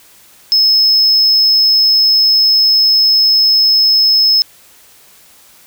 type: tone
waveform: sine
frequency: 5190 Hz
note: E8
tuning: 28 cents flat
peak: -4 dBFS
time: 0.52-4.42 s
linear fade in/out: 0 ms
effects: tanh soft clip ceiling -6 dBFS + white hiss -44 dBFS RMS until 5.66 s